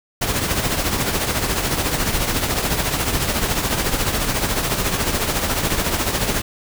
pink noise with tremolo, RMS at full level -18 dBFS, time 0.21-6.42 s, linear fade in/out 10 ms, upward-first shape triangle, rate 14 Hz, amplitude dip 60%, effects none

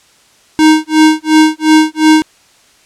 square tone with tremolo, 312 Hz, D#4, 5 cents sharp, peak -3 dBFS, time 0.59-2.22 s, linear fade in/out 0 ms, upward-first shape sine, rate 2.8 Hz, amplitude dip 100%, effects white hiss -47 dBFS RMS until 2.85 s + low-pass 8000 Hz 12 dB/octave

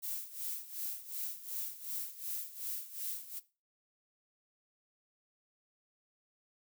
violet noise with tremolo, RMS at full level -38 dBFS, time 0.02-3.4 s, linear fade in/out 20 ms, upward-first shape sine, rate 2.7 Hz, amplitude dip 80%, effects noise-tail reverb RT60 0.3 s tail -17 dB re dry

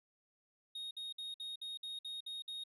triangle tone bursts, 3729 Hz, A#7, in tune, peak -40 dBFS, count 9, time 0.75-2.638 s, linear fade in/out 5 ms, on 160 ms, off 56 ms, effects resampled to 32000 Hz

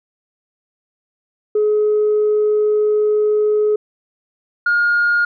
sine tone pair in turn, 423.1 / 1423.1 Hz, G#4 / F6, +32 / +32 cents, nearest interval octave + major sixth, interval 2100 cents, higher second, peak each -11 dBFS, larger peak neither, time 1.55-3.76 / 4.66-5.25 s, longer first, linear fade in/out 5 ms, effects tanh soft clip ceiling -9 dBFS

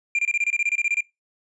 triangle tone bursts, 2388 Hz, D7, 28 cents sharp, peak -17 dBFS, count 14, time 0.15-1.007 s, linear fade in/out 2 ms, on 38 ms, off 25 ms, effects noise-tail reverb RT60 0.2 s tail -21 dB re dry + resampled to 22050 Hz

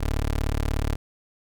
20% pulse tone, 36.68 Hz, D1, 1 cent flat, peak -18 dBFS, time 0-0.96 s, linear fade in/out 10 ms, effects none

